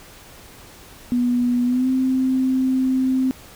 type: tone with pitch glide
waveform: sine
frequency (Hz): 244.3 to 260.3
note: B3 to C4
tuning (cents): -19 to -9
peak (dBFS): -16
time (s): 1.12-3.31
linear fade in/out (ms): 0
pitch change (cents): +110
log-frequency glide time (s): 1.65-1.89
effects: pink hiss -44 dBFS RMS until 3.55 s